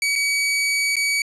sawtooth tone with dropouts, 2270 Hz, C#7, 41 cents sharp, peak -15 dBFS, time 0.02-1.22 s, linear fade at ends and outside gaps 2 ms, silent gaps 0.155-0.159 / 0.957-0.966 s, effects resampled to 24000 Hz + 9-bit

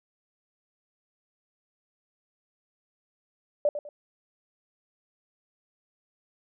sine tone with echo, 587.3 Hz, D5, in tune, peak -19 dBFS, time 3.65-3.69 s, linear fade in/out 2 ms, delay 100 ms, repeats 2, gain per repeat -10 dB, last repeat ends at 3.89 s, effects none

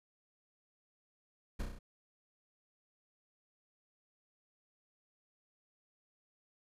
brown noise with echo, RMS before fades -36 dBFS, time 1.59-1.63 s, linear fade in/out 10 ms, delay 32 ms, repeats 5, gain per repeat -3 dB, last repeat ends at 1.79 s, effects resampled to 32000 Hz

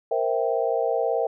sine chord, C dominant seventh, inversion third, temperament equal with one note detuned, 466.2 / 524.8 / 659.3 / 784 Hz, Bb4 / C5 / E5 / G5, 0 / +5 / 0 / 0 cents, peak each -25 / -27 / -26 / -29 dBFS, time 0.11-1.27 s, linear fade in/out 5 ms, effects none

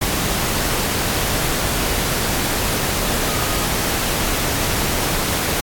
sine tone in noise, 1244.5 Hz, D#6, in tune, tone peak -30 dBFS, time 3.28-3.65 s, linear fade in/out 10 ms, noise pink, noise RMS -20 dBFS, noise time 0.01-5.61 s, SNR -13 dB, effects AAC 64 kbps

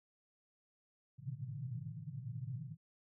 white band-pass noise, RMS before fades -44 dBFS, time 1.18-2.77 s, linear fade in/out 50 ms, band 110 to 160 Hz, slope 96 dB/octave, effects none

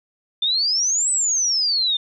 sine exponential two-way sweep, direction up then down, 3528 to 8100 to 3581 Hz, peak -17 dBFS, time 0.42-1.97 s, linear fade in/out 5 ms, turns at 1.11 s, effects none

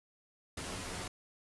pink noise with comb filter, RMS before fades -41 dBFS, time 0.57-1.08 s, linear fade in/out 5 ms, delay 11 ms, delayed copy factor +0.65, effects resampled to 24000 Hz

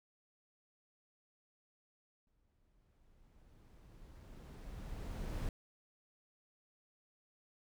brown noise with exponential growth, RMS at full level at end -38 dBFS, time 2.27-5.49 s, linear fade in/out 2 ms, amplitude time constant 700 ms, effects none

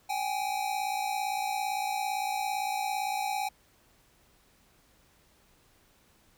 square tone pair together, 772.9 / 830.6 Hz, G5 / G#5, -25 / 0 cents, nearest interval minor second, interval 125 cents, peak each -33 / -33 dBFS, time 0.09-3.49 s, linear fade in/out 10 ms, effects pink hiss -64 dBFS RMS until 6.37 s

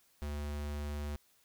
square tone, 73.4 Hz, D2, in tune, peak -37 dBFS, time 0.22-1.16 s, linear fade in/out 0 ms, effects white hiss -69 dBFS RMS until 1.44 s

